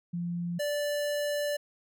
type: tone pair in turn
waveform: sine / square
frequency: 173.1 / 584.9 Hz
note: F3 / D5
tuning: -15 / -7 cents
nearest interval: octave + major sixth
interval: 2108 cents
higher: second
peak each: -30 / -29 dBFS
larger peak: second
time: 0.13-0.59 / 0.59-1.57 s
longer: second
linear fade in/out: 10 ms
effects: none